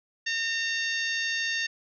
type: harmonic tone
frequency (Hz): 913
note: A#5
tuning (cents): -36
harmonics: 2 / 3 / 4 / 5 / 6 / 7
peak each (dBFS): -29 / -33 / -35 / -37 / -39 / -40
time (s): 0.26-1.67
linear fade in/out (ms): 10
effects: none